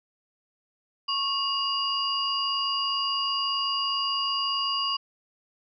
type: tone cluster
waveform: sine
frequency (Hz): 1103 / 2858 / 4813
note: C#6 / F7 / D8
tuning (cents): -9 / +39 / +42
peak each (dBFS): -29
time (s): 1.08-4.97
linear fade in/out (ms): 10
effects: none